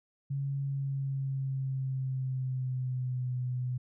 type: tone with pitch glide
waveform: sine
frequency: 138.59 to 125.63 Hz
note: C#3 to B2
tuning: 0 to +30 cents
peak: -30 dBFS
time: 0.3-3.78 s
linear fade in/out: 10 ms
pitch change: -170 cents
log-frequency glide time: 0.62-3.34 s
effects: none